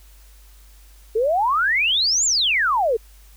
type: exponential two-way sweep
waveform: sine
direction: up then down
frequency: 420.7 to 7459 to 420.7 Hz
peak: -16 dBFS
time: 1.15-2.97 s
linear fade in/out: 10 ms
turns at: 2.25 s
effects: added 50 Hz sine -45 dBFS peak until 3.36 s + white hiss -54 dBFS RMS until 3.36 s